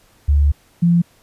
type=tone pair in turn; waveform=sine; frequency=72.2 / 171.72 Hz; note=D2 / F3; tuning=-29 / -29 cents; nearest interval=octave + minor third; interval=1500 cents; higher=second; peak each=-10 dBFS; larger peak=neither; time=0.28-0.52 / 0.82-1.02 s; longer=first; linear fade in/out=10 ms; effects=pink hiss -54 dBFS RMS until 1.22 s + resampled to 32000 Hz